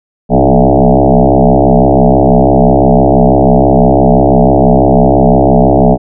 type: tone with frequency modulation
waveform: sine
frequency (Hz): 229.3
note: A#3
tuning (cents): -28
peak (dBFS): -3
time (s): 0.29-5.98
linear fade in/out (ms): 50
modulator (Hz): 66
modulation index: 7.9
effects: none